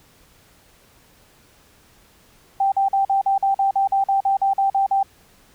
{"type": "tone bursts", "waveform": "sine", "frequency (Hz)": 784, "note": "G5", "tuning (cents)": 0, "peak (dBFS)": -15, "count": 15, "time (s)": [2.6, 5.03], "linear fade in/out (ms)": 5, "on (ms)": 120, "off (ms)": 45, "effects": ["pink hiss -54 dBFS RMS until 5.54 s"]}